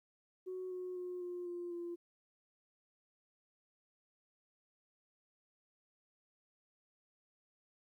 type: tone with pitch steps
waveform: sine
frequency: 370 / 364.9 / 359.9 / 354.9 / 350 / 345.2 Hz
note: F#4 / F#4 / F#4 / F4 / F4 / F4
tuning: 0 / -24 / -48 / +28 / +4 / -20 cents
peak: -39 dBFS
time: 0.46-1.96 s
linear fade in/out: 20 ms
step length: 250 ms
effects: tanh soft clip ceiling -36 dBFS + 13-bit